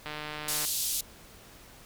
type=click train; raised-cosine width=0.3 ms; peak=-21 dBFS; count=90; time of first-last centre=0.06-0.649 s; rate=151 Hz
type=band-pass noise; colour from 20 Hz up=white; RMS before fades=-31 dBFS; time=0.48-1.01 s; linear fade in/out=5 ms; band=3400 to 14000 Hz; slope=24 dB/octave
effects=pink hiss -52 dBFS RMS until 1.85 s